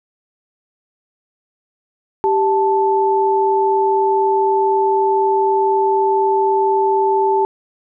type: tone pair together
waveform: sine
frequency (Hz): 391.1 / 878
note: G4 / A5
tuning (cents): -4 / -4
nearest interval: octave + major second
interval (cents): 1400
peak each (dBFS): -15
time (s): 2.24-7.45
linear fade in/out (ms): 0
effects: none